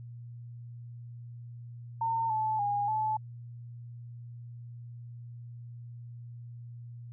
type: tone with pitch steps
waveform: sine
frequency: 908 / 870 / 817 / 866 Hz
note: A#5 / A5 / G#5 / A5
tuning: -46 / -20 / -29 / -28 cents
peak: -27 dBFS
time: 2.01-3.17 s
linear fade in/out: 5 ms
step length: 290 ms
effects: added 119 Hz sine -42 dBFS peak until 7.12 s